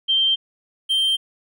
sine / triangle tone pair in turn, 3145 / 3145 Hz, G7 / G7, +5 / +5 cents, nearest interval unison, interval 0 cents, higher neither, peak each -15 dBFS, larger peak neither, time 0.08-0.36 / 0.89-1.17 s, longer neither, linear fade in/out 20 ms, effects none

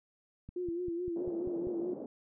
click train, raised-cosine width 5 ms, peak -33 dBFS, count 7, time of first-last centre 0.49-1.671 s, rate 5.08 Hz
sine tone with vibrato, 348.3 Hz, F4, 5 cents flat, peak -33 dBFS, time 0.56-1.94 s, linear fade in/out 5 ms, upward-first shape sine, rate 4.7 Hz, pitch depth 65 cents each way
pink band-pass noise, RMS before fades -43 dBFS, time 1.16-2.06 s, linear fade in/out 2 ms, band 230 to 530 Hz, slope 24 dB/octave
effects none

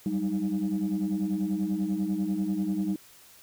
sine tone cluster, 190.3 / 200.5 / 311.1 Hz, F#3 / G3 / D#4, +49 / +39 / 0 cents, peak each -29 dBFS, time 0.06-2.96 s, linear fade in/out 2 ms, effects tanh soft clip ceiling -20 dBFS + white hiss -54 dBFS RMS until 3.42 s

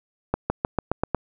accelerating click train, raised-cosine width 1 ms, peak -7 dBFS, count 7, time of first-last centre 0.34-1.147 s, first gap 160 ms, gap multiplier 0.93, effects none

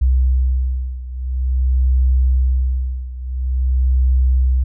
sine beating tone pair, 63.8 / 64.28 Hz, C2 / C2, -43 / -30 cents, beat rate 0.48 Hz, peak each -15 / -18 dBFS, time 0.01-4.64 s, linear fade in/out 10 ms, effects none

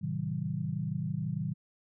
sine chord, A diminished seventh, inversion none, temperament just, 110 / 132 / 158.4 / 190.08 Hz, A2 / C3 / Eb3 / Gb3, 0 / +16 / +31 / +47 cents, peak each -39 / -37 / -34 / -37 dBFS, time 0.01-1.54 s, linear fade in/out 20 ms, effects none

